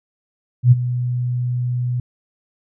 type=tone with ADSR envelope; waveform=sine; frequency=123.47 Hz; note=B2; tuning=in tune; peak=-4 dBFS; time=0.63-2 s; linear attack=85 ms; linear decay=27 ms; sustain=-14 dB; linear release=3 ms; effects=none